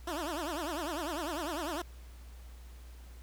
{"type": "tone with vibrato", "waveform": "15% pulse", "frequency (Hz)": 320, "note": "D#4", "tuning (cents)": 49, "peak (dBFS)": -28, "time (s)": [0.07, 1.82], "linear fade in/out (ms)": 5, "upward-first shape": "triangle", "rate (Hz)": 10, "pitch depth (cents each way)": 250, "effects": ["added 60 Hz sine -47 dBFS peak until 3.22 s", "pink hiss -60 dBFS RMS until 3.22 s"]}